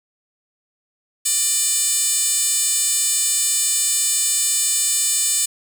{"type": "tone with high-pass filter", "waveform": "10% pulse", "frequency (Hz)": 598, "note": "D5", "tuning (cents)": 31, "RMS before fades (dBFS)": -19, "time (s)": [1.25, 5.46], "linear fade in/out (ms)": 10, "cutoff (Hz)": 6600, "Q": 3.6, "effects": []}